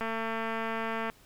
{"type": "click train", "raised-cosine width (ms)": 0.5, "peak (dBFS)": -19, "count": 246, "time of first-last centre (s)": [0.01, 1.099], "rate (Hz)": 225, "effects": ["pink hiss -59 dBFS RMS until 1.25 s"]}